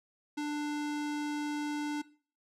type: tone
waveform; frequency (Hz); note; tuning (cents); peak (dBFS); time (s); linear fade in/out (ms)
square; 295.9; D4; +13; -33; 0.37-2.02; 10
effects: noise-tail reverb RT60 0.4 s tail -18 dB re dry + low-pass 8000 Hz 12 dB/octave